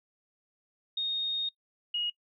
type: tone pair in turn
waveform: sine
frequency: 3709 / 2884 Hz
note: A#7 / F#7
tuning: -9 / -45 cents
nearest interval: major third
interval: 436 cents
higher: first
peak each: -28 dBFS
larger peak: neither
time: 0.97-1.49 / 1.94-2.1 s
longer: first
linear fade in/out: 5 ms
effects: noise-tail reverb RT60 0.1 s tail -23 dB re dry